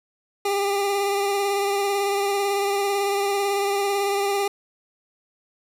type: tone with vibrato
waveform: 25% pulse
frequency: 400 Hz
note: G4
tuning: 35 cents sharp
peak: -17 dBFS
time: 0.45-4.48 s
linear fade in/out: 5 ms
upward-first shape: sine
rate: 18 Hz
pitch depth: 25 cents each way
effects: resampled to 32000 Hz + 8-bit